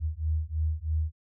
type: beating tone pair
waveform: sine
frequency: 77 / 80.1 Hz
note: D#2 / E2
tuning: -17 / -49 cents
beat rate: 3.1 Hz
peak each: -29 dBFS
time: 0-1.12 s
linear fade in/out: 50 ms
effects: none